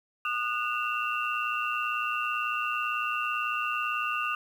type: tone cluster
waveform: sine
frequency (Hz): 1222 / 1468 / 2637 / 2755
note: D#6 / F#6 / E7 / F7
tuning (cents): -32 / -14 / 0 / -24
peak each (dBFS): -30 / -35 / -37 / -33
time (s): 0.25-4.35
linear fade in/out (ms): 2
effects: 9-bit